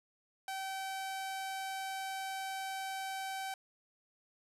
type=tone; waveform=sawtooth; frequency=770 Hz; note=G5; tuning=31 cents flat; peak=-34 dBFS; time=0.48-3.54 s; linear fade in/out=2 ms; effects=resampled to 32000 Hz